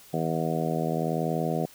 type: harmonic tone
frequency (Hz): 80.9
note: E2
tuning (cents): -32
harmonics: 2 / 3 / 4 / 5 / 6 / 7 / 8 / 9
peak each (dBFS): -29 / -33 / -35 / -34 / -34 / -37 / -34 / -34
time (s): 0.13-1.66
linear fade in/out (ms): 10
effects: white hiss -52 dBFS RMS until 1.74 s